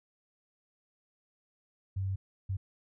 sine tone bursts at uneven times, 96.1 Hz, G2, 34 cents flat, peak -30 dBFS, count 2, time 1.96-2.16 / 2.49-2.57 s, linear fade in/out 10 ms, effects none

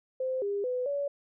sine tone with pitch steps, 518 / 403.6 / 501 / 568 Hz, C5 / G#4 / B4 / C#5, -17 / -49 / +25 / +42 cents, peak -28 dBFS, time 0.2-1.08 s, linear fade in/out 5 ms, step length 220 ms, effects none

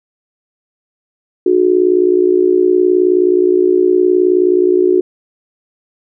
sine tone with amplitude modulation, 365.2 Hz, F#4, 23 cents flat, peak -4 dBFS, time 1.46-5.01 s, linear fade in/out 5 ms, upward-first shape sine, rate 59.2 Hz, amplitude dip 85%, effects none

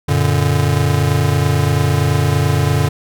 square chord, Gb augmented, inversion none, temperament just, 92.5 / 115.62 / 144.53 Hz, Gb2 / Bb2 / D3, 0 / -14 / -27 cents, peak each -18 / -19 / -16 dBFS, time 0.08-2.89 s, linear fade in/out 10 ms, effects none

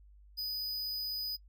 square tone, 4978 Hz, D#8, in tune, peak -35 dBFS, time 0.37-1.37 s, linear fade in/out 20 ms, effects noise-tail reverb RT60 0.1 s tail -26 dB re dry + added 50 Hz sine -55 dBFS peak until 1.48 s

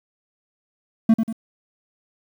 triangle tone with echo, 224.2 Hz, A3, 33 cents sharp, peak -8 dBFS, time 1.09-1.14 s, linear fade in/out 5 ms, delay 94 ms, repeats 2, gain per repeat -7 dB, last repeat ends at 1.328 s, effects 8-bit

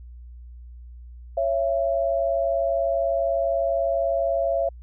sine tone pair together, 552 / 672 Hz, C#5 / E5, -7 / +33 cents, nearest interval minor third, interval 340 cents, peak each -24 / -22 dBFS, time 1.37-4.69 s, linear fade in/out 5 ms, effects added 60 Hz sine -39 dBFS peak until 4.82 s

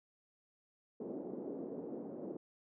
white band-pass noise, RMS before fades -44 dBFS, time 1-2.37 s, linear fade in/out 5 ms, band 200 to 460 Hz, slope 24 dB/octave, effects none

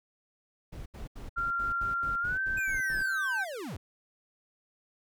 brown noise bursts, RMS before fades -41 dBFS, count 11, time 0.72-3.03 s, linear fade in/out 10 ms, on 140 ms, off 77 ms
sine tone with pitch glide, 1383 to 1552.4 Hz, F6 to G6, -17 to -17 cents, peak -28 dBFS, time 1.36-3.45 s, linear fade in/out 20 ms, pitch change +200 cents, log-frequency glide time 2.2-2.39 s
square linear sweep, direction down, 2512 to 56.2 Hz, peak -37 dBFS, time 2.57-3.77 s, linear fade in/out 5 ms
effects none

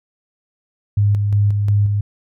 sine tone with tremolo, 102.5 Hz, G#2, 22 cents flat, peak -11 dBFS, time 0.97-2.01 s, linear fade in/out 5 ms, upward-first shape square, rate 2.8 Hz, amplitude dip 35%, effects none

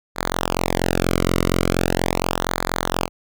sawtooth tone with flanger, 44.22 Hz, F1, 22 cents sharp, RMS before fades -21 dBFS, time 0.15-3.09 s, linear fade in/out 50 ms, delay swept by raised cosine 0.35 to 1.2 ms, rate 0.4 Hz, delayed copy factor -0.95, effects none

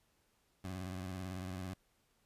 20% pulse tone with vibrato, 92.5 Hz, F#2, in tune, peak -36 dBFS, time 0.64-1.74 s, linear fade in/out 5 ms, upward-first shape sine, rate 18 Hz, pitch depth 76 cents each way, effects pink hiss -75 dBFS RMS until 2.25 s + resampled to 32000 Hz

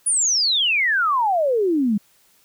sine exponential sweep, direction down, 10070 to 196.2 Hz, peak -16 dBFS, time 0.06-1.98 s, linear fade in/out 10 ms, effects white hiss -58 dBFS RMS until 2.44 s

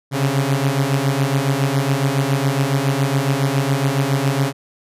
sawtooth beating tone pair, 133.8 / 141 Hz, C3 / C#3, +39 / +30 cents, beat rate 7.2 Hz, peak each -15 dBFS, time 0.11-4.53 s, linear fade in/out 50 ms, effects resampled to 32000 Hz

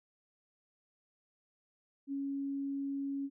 sine tone, 277.2 Hz, C#4, in tune, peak -34 dBFS, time 2.07-3.3 s, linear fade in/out 50 ms, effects none

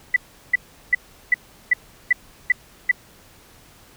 sine tone bursts, 1984 Hz, B6, 7 cents sharp, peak -11 dBFS, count 8, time 0.14-2.914 s, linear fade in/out 5 ms, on 23 ms, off 370 ms, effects pink hiss -50 dBFS RMS until 3.96 s

